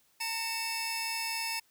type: tone cluster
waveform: sawtooth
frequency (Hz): 911 / 2222 / 2649 / 5150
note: A#5 / C#7 / E7 / E8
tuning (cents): -40 / +4 / +8 / -41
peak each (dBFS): -34 / -37 / -34 / -35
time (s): 0.2-1.6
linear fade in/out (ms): 10
effects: white hiss -68 dBFS RMS until 1.7 s